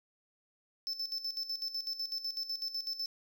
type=tone with tremolo; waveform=triangle; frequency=5274 Hz; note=E8; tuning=in tune; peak=-32 dBFS; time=0.87-3.06 s; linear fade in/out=0 ms; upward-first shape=square; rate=8 Hz; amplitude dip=70%; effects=none